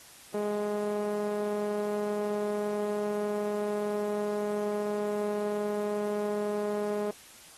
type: tone with band-pass filter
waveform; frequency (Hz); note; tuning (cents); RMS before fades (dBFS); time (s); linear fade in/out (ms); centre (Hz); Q
sawtooth; 207.7; G#3; 0; -31; 0.34-7.11; 5; 490; 2.1
effects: white hiss -52 dBFS RMS until 7.57 s + AAC 32 kbps